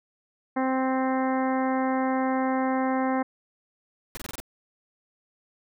harmonic tone, 261.6 Hz, C4, in tune, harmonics 1 / 2 / 3 / 4 / 5 / 6 / 7 / 8, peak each -25 / -30 / -29 / -33 / -39 / -40 / -39 / -42 dBFS, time 0.56-3.23 s, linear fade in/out 10 ms
pink noise bursts, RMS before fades -36 dBFS, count 6, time 4.15-4.401 s, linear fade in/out 0 ms, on 21 ms, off 25 ms
effects none

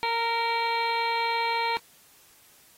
harmonic tone with a mistuned harmonic, 462.1 Hz, A#4, 15 cents flat, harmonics 1 / 2 / 3 / 4 / 5 / 6 / 7 / 8 / 9, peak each -34 / -26 / -39 / -38 / -31 / -42 / -40 / -41 / -36 dBFS, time 0.03-1.77 s, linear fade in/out 0 ms, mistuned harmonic 4, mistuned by +19 cents, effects white hiss -57 dBFS RMS until 2.77 s + AAC 48 kbps

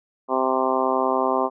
harmonic tone, 130.7 Hz, C3, 1 cent flat, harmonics 2 / 3 / 4 / 5 / 6 / 7 / 8 / 9, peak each -28 / -26 / -27 / -26 / -27 / -28 / -25 / -31 dBFS, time 0.28-1.5 s, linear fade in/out 50 ms, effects none

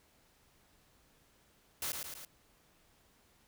white noise with echo, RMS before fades -37 dBFS, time 1.82-1.92 s, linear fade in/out 2 ms, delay 110 ms, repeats 3, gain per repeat -4 dB, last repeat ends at 2.25 s, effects pink hiss -68 dBFS RMS until 3.47 s

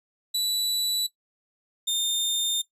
sawtooth tone pair in turn, 3951 / 3628 Hz, B7 / A#7, 0 / -48 cents, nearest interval minor second, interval 148 cents, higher first, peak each -20 dBFS, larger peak neither, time 0.34-1.07 / 1.87-2.62 s, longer second, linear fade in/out 10 ms, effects noise-tail reverb RT60 0.1 s tail -17 dB re dry + resampled to 32000 Hz

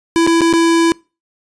square tone with dropouts, 332.8 Hz, E4, 17 cents sharp, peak -10 dBFS, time 0.16-0.92 s, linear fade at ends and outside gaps 0 ms, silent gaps 0.266-0.274 / 0.408-0.416 / 0.528-0.536 s, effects noise-tail reverb RT60 0.3 s tail -25 dB re dry + resampled to 22050 Hz

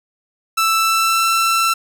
sawtooth tone with pitch glide, 1323 to 1339.1 Hz, E6 to E6, +6 to +27 cents, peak -10 dBFS, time 0.57-1.74 s, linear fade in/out 10 ms, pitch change +21 cents, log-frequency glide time 0.76-1.28 s, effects none

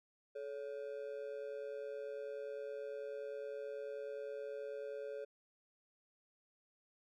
triangle ring-modulated tone, 496.8 Hz, B4, 10 cents sharp, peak -37 dBFS, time 0.35-5.25 s, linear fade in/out 10 ms, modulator 64.7 Hz, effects none

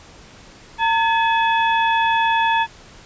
harmonic tone with a mistuned harmonic, 854 Hz, G#5, 48 cents sharp, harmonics 1 / 2 / 3 / 4, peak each -16 / -22 / -26 / -28 dBFS, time 0.78-2.67 s, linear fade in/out 50 ms, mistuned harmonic 1, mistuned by +110 cents, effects pink hiss -44 dBFS RMS until 3.05 s + resampled to 16000 Hz

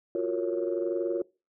sine chord, Gb major seventh, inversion third, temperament equal with one note detuned, 349.2 / 370 / 462.1 / 554.4 Hz, F4 / Gb4 / Bb4 / Db5, 0 / 0 / -15 / 0 cents, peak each -29 / -33 / -32 / -32 dBFS, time 0.15-1.22 s, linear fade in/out 2 ms, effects noise-tail reverb RT60 0.3 s tail -23 dB re dry + tanh soft clip ceiling -18 dBFS

